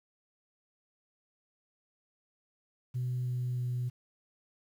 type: tone with pitch steps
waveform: sine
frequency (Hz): 125.2 / 124.41 / 123.62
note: B2 / B2 / B2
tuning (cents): +24 / +13 / +2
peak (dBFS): -29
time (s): 2.94-3.9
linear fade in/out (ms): 20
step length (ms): 320
effects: tanh soft clip ceiling -27 dBFS + 10-bit